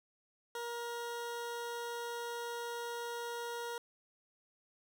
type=tone; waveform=20% pulse; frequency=472.7 Hz; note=A#4; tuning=24 cents sharp; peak=-34 dBFS; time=0.55-3.78 s; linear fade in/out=2 ms; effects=none